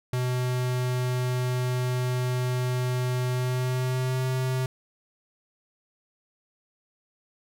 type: tone with pitch glide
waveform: square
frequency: 125.7 to 129.38 Hz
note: B2 to C3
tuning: +31 to -19 cents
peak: -25 dBFS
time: 0.13-4.66 s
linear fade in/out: 2 ms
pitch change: +50 cents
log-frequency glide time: 3.31-4.26 s
effects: none